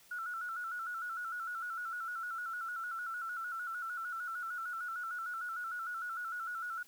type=tone with vibrato; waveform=sine; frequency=1396.9 Hz; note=F6; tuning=in tune; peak=-37 dBFS; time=0.11-6.83 s; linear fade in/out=5 ms; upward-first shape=square; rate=6.6 Hz; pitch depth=71 cents each way; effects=white hiss -62 dBFS RMS until 6.87 s